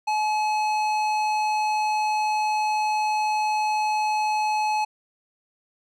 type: tone with tanh clipping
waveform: sine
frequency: 854 Hz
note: G#5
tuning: 48 cents sharp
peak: -23 dBFS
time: 0.07-4.85 s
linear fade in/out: 10 ms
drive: 15 dB
effects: none